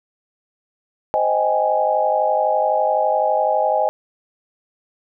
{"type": "chord", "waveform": "sine", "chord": "Ab major seventh", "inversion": "first", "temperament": "just", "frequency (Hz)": [519.1, 623, 778.7, 830.6], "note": ["C5", "Eb5", "G5", "Ab5"], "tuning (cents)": [-14, 2, -12, 0], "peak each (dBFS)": [-23, -19, -24, -19], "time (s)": [1.14, 3.89], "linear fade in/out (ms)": 0, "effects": []}